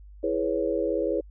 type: chord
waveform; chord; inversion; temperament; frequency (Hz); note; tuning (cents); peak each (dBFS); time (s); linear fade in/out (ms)
sine; C# minor seventh; first; equal; 329.6 / 415.3 / 493.9 / 554.4; E4 / G#4 / B4 / C#5; 0 / 0 / 0 / 0; -29; 0.23-1.21; 10
effects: added 50 Hz sine -44 dBFS peak until 1.3 s